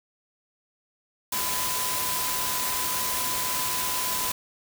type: tone in noise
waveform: sine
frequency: 1006 Hz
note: B5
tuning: 32 cents sharp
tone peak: -33 dBFS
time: 1.32-4.32 s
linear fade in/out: 5 ms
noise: white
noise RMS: -28 dBFS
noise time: 1.32-4.32 s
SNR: -8 dB
effects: none